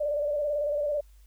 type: tone with vibrato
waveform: sine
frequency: 587.3 Hz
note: D5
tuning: in tune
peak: -25 dBFS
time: 0-1.01 s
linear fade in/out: 10 ms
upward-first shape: square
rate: 18 Hz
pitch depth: 39 cents each way
effects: added 50 Hz sine -51 dBFS peak until 1.26 s + white hiss -67 dBFS RMS until 1.26 s